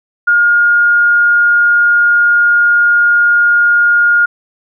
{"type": "tone", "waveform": "sine", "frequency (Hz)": 1422, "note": "F6", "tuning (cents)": 31, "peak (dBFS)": -6, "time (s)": [0.27, 4.26], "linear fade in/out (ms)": 10, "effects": []}